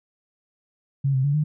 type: tone with pitch steps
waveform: sine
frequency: 137.9 / 131.4 / 142.8 / 151.4 Hz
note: C#3 / C3 / D3 / D#3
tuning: -9 / +8 / -48 / -47 cents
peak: -18 dBFS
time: 1.04-1.44 s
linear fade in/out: 10 ms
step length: 100 ms
effects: none